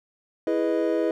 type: chord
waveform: triangle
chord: E major seventh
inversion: none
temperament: equal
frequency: 329.6 / 415.3 / 493.9 / 622.3 Hz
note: E4 / G#4 / B4 / D#5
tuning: 0 / 0 / 0 / 0 cents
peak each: -23 / -26 / -25 / -26 dBFS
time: 0.47-1.11 s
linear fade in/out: 2 ms
effects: none